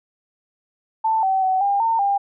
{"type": "tone with pitch steps", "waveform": "sine", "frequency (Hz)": [886, 766, 754, 802, 908, 800], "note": ["A5", "G5", "F#5", "G5", "A#5", "G5"], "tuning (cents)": [12, -40, 32, 39, -46, 35], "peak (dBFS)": -16, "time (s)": [1.04, 2.18], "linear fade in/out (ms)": 10, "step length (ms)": 190, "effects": []}